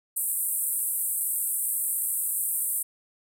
pink band-pass noise, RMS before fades -28 dBFS, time 0.16-2.83 s, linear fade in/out 10 ms, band 8200 to 15000 Hz, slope 96 dB/octave, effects none

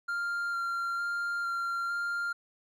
triangle tone with vibrato, 1389 Hz, F6, 10 cents flat, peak -28 dBFS, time 0.08-2.33 s, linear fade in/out 10 ms, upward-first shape square, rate 1.1 Hz, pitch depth 10 cents each way, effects none

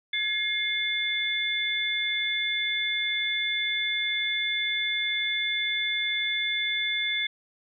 sine tone cluster, 1690 / 2138 / 3489 Hz, G#6 / C7 / A7, +30 / +37 / -15 cents, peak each -35 / -28 / -28 dBFS, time 0.13-7.27 s, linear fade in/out 5 ms, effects none

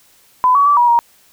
sine tone with pitch steps, 1006 / 1131 / 1157 / 962 / 943 Hz, B5 / C#6 / D6 / B5 / A#5, +32 / +34 / -26 / -46 / +20 cents, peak -8 dBFS, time 0.44-0.99 s, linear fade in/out 0 ms, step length 110 ms, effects white hiss -51 dBFS RMS until 1.32 s

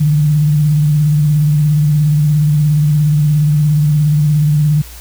sine tone with vibrato, 149.7 Hz, D3, 33 cents sharp, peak -8 dBFS, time 0-4.82 s, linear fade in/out 10 ms, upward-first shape sine, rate 17 Hz, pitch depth 50 cents each way, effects added 60 Hz sine -32 dBFS peak until 5 s + white hiss -36 dBFS RMS until 5 s

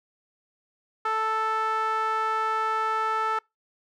sawtooth tone with band-pass filter, 440 Hz, A4, in tune, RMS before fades -26 dBFS, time 1.05-3.39 s, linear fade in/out 5 ms, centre 1200 Hz, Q 4.3, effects noise-tail reverb RT60 0.2 s tail -26 dB re dry

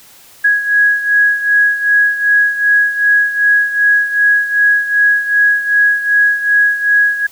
sine beating tone pair, 1661.2 / 1663.8 Hz, G#6 / G#6, 0 / +3 cents, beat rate 2.6 Hz, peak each -10 / -15 dBFS, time 0.44-7.27 s, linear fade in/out 10 ms, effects white hiss -42 dBFS RMS until 7.31 s

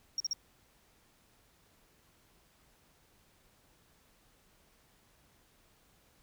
sine tone bursts, 5588 Hz, F8, in tune, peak -29 dBFS, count 3, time 0.18-0.332 s, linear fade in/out 2 ms, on 22 ms, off 43 ms, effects tanh soft clip ceiling -26 dBFS + pink hiss -67 dBFS RMS until 6.22 s

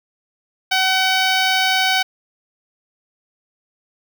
10% pulse tone with notch filter, 756 Hz, F#5, 37 cents sharp, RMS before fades -17 dBFS, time 0.71-2.03 s, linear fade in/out 10 ms, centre 11000 Hz, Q 1.1, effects none

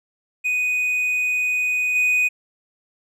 triangle tone with level steps, 2489 Hz, D#7, in tune, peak -17 / -14 dBFS, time 0.44-2.29 s, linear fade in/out 20 ms, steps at 1.95 s, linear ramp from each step 10 ms, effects none

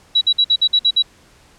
sine tone bursts, 3903 Hz, B7, 21 cents flat, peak -10 dBFS, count 8, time 0.15-1.025 s, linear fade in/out 10 ms, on 63 ms, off 53 ms, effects pink hiss -50 dBFS RMS until 1.58 s + low-pass 9000 Hz 12 dB/octave

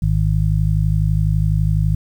harmonic tone, 52 Hz, G#1, 3 cents sharp, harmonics 1 / 2 / 3, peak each -18 / -18 / -18 dBFS, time 0.02-1.95 s, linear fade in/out 5 ms, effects 8-bit

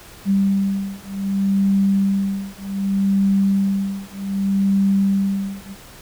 sine beating tone pair, 196 / 196.65 Hz, G3 / G3, 0 / +6 cents, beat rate 0.65 Hz, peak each -19 dBFS, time 0.25-5.76 s, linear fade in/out 50 ms, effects pink hiss -42 dBFS RMS until 6.01 s

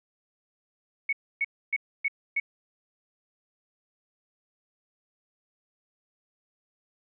sine tone bursts, 2217 Hz, C#7, in tune, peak -23 dBFS, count 5, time 1.09-2.4 s, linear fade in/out 5 ms, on 38 ms, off 280 ms, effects none

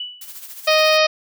sine tone with exponential decay, 2960 Hz, F#7, in tune, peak -23 dBFS, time 0-0.39 s, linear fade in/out 5 ms, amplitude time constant 83 ms
blue noise with tremolo, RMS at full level -34 dBFS, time 0.21-0.98 s, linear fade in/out 5 ms, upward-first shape sine, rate 14 Hz, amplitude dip 55%
harmonic tone, 622.3 Hz, D#5, in tune, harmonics 1 / 2 / 3 / 4 / 5 / 6 / 7 / 8 / 9, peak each -15 / -21 / -24 / -20 / -25 / -25 / -25 / -25 / -29 dBFS, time 0.67-1.07 s, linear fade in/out 10 ms
effects none

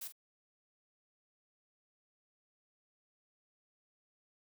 blue noise with echo, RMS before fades -43 dBFS, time 0.01-0.08 s, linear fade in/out 10 ms, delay 44 ms, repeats 1, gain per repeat -10 dB, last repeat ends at 0.124 s, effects none

